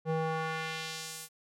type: tone with band-pass filter sweep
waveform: square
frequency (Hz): 160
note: D#3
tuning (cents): +49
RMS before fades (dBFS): -35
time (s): 0.05-1.29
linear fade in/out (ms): 50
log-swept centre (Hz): 440 to 12000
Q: 0.94
effects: none